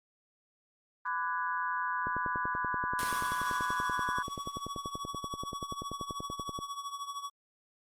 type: chord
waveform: sine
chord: G# half-diminished seventh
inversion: first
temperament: equal with one note detuned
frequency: 1002.7 / 1174.7 / 1480 / 1661.2 Hz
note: B5 / D6 / F#6 / G#6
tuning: +26 / 0 / 0 / 0 cents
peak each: -33 / -39 / -37 / -39 dBFS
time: 1.05-4.23 s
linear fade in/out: 10 ms
type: click train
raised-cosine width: 2 ms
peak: -26 dBFS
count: 48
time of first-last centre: 2.07-6.589 s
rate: 10.4 Hz
type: noise with exponential decay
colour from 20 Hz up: white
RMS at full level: -35 dBFS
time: 2.99-5.02 s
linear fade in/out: 0 ms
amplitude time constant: 440 ms
type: tone with tremolo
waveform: square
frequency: 1128 Hz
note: C#6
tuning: 30 cents sharp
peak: -35 dBFS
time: 3.08-7.3 s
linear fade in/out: 10 ms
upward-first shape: triangle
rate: 13 Hz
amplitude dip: 80%
effects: low-pass 11000 Hz 12 dB/octave + Opus 48 kbps